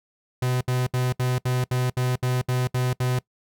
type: tone bursts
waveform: 45% pulse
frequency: 126.2 Hz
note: B2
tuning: 38 cents sharp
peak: -21 dBFS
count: 11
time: 0.42-3.19 s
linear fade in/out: 5 ms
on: 190 ms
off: 68 ms
effects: noise-tail reverb RT60 0.1 s tail -22 dB re dry